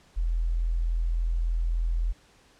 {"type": "tone", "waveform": "sine", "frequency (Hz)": 41.74, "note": "E1", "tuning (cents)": 22, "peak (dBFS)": -23, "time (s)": [0.16, 2.13], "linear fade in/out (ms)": 20, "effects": ["pink hiss -59 dBFS RMS until 2.59 s", "low-pass 8000 Hz 12 dB/octave"]}